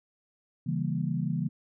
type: chord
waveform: sine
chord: C# diminished seventh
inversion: none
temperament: equal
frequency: 138.59 / 164.81 / 196 / 233.1 Hz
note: C#3 / E3 / G3 / Bb3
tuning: 0 / 0 / 0 / 0 cents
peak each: -32 / -30 / -35 / -35 dBFS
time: 0.66-1.49 s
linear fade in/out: 10 ms
effects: none